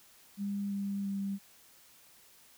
sine tone with pitch steps, 200.9 / 199.17 / 197.45 Hz, G3 / G3 / G3, +43 / +28 / +13 cents, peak -32 dBFS, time 0.37-1.39 s, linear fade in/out 50 ms, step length 340 ms, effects white hiss -60 dBFS RMS until 2.57 s

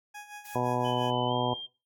20% pulse tone with tremolo, 830.6 Hz, G#5, in tune, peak -35 dBFS, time 0.14-1.11 s, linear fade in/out 10 ms, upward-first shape sine, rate 5.8 Hz, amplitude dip 70%
blue noise, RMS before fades -47 dBFS, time 0.45-0.55 s, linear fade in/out 2 ms
harmonic tone, 123.47 Hz, B2, in tune, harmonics 1 / 2 / 3 / 4 / 5 / 6 / 7 / 8, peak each -34 / -34 / -34 / -34 / -34 / -34 / -34 / -34 dBFS, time 0.55-1.54 s, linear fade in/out 5 ms
sine tone with pitch glide, 3028 to 3191 Hz, F#7 to G7, +39 to +30 cents, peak -36 dBFS, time 0.84-1.67 s, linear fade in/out 20 ms, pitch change +91 cents, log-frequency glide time 1.27-1.34 s
effects noise-tail reverb RT60 0.3 s tail -17 dB re dry + AAC 64 kbps

